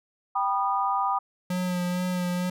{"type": "chord", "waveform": "sine", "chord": "G augmented", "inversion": "none", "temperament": "just", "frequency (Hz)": [784, 980, 1225], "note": ["G5", "B5", "D#6"], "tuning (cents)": [0, -14, -27], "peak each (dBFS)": -27, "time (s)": [0.35, 1.19], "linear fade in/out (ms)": 10}
{"type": "tone with vibrato", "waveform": "square", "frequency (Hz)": 179.9, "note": "F#3", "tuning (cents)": -48, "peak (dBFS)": -26, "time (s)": [1.5, 2.5], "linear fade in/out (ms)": 5, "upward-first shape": "sine", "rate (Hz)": 2.2, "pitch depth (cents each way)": 20}
{"effects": []}